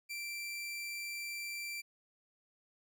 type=tone; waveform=sawtooth; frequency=2349 Hz; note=D7; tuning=in tune; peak=-36 dBFS; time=0.09-1.82 s; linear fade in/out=20 ms; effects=none